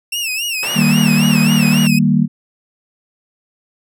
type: tone with vibrato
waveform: sawtooth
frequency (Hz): 2688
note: E7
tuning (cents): +33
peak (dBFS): -15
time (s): 0.12-1.99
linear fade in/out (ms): 5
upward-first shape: sine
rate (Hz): 3.7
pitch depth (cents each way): 130
type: band-pass noise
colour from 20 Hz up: white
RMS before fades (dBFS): -27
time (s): 0.63-1.87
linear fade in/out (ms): 0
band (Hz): 160 to 2100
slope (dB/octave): 12
type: chord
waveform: sine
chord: Eb major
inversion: none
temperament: equal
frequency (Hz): 155.56 / 196 / 233.1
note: Eb3 / G3 / Bb3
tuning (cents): 0 / 0 / 0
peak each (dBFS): -15 / -14 / -14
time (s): 0.74-2.28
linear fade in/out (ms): 50
effects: none